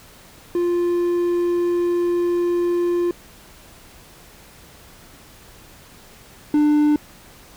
triangle tone pair in turn, 349.2 / 297.9 Hz, F4 / D4, 0 / +25 cents, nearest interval minor third, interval 275 cents, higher first, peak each -15 / -11 dBFS, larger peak second, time 0.55-3.11 / 6.54-6.96 s, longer first, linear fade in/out 2 ms, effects pink hiss -46 dBFS RMS until 7.56 s

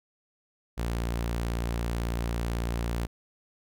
sawtooth tone, 58.1 Hz, A#1, 5 cents flat, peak -24 dBFS, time 0.77-3.07 s, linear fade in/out 20 ms, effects none

